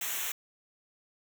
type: noise with comb filter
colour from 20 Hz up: white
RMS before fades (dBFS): -34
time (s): 0.01-0.32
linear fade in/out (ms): 5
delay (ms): 0.21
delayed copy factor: -0.8
effects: none